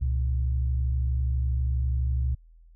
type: tone pair together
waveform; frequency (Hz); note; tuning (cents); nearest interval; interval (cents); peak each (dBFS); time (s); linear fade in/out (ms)
sine; 67.43 / 119.7; C#2 / A#2; -47 / +46; minor seventh; 993; -23 / -31; 0.01-2.35; 10
effects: added 41 Hz sine -50 dBFS peak until 2.75 s